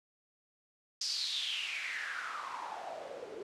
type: noise with band-pass filter sweep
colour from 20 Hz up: white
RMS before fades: -39 dBFS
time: 1.01-3.43 s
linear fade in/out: 5 ms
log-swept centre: 5300 to 390 Hz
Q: 6.4
effects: low-pass 8000 Hz 12 dB/octave